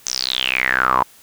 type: tone with band-pass filter sweep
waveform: sawtooth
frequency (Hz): 64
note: C2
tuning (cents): -38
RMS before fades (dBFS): -19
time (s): 0.06-1.03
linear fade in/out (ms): 5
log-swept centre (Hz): 6300 to 950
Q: 9.5
effects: white hiss -48 dBFS RMS until 1.22 s